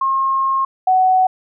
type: tone pair in turn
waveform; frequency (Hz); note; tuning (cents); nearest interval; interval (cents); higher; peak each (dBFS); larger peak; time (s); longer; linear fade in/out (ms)
sine; 1074 / 746.6; C6 / F#5; +45 / +15; tritone; 630; first; -14 / -10; second; 0.01-0.65 / 0.87-1.27; first; 5
effects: none